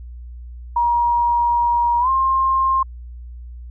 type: tone with pitch glide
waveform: sine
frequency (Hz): 951 to 1061.3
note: A#5 to C6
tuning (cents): +34 to +24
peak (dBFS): -14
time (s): 0.76-2.83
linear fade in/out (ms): 5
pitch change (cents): +190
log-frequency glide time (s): 2-2.09
effects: added 60 Hz sine -32 dBFS peak until 3.7 s